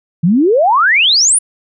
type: exponential sweep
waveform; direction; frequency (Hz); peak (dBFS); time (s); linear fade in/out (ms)
sine; up; 155.56 to 10400; -7; 0.23-1.39; 10
effects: none